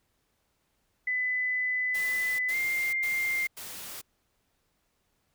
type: tone with pitch glide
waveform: sine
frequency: 2004 to 2105 Hz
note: B6 to C7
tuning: +25 to +10 cents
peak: -26 dBFS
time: 1.07-3.47 s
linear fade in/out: 5 ms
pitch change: +85 cents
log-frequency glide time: 2.5-2.55 s
type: noise bursts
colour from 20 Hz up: white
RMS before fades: -41 dBFS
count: 4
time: 1.94-4.016 s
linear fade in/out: 10 ms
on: 450 ms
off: 92 ms
effects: pink hiss -74 dBFS RMS until 5.34 s